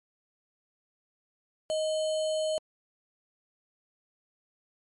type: tone with sample-and-hold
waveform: sine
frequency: 625 Hz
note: D#5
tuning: 8 cents sharp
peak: -26 dBFS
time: 1.7-2.58 s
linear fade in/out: 0 ms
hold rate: 3675 Hz
effects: MP3 48 kbps